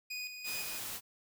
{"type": "tone with tremolo", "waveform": "25% pulse", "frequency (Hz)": 2481, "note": "D#7", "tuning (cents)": -6, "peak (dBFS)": -34, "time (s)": [0.1, 0.79], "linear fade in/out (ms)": 10, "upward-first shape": "square", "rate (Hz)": 2.9, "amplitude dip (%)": 50}
{"type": "noise", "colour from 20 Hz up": "white", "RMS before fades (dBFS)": -41, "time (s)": [0.44, 1.01], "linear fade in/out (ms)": 50}
{"effects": []}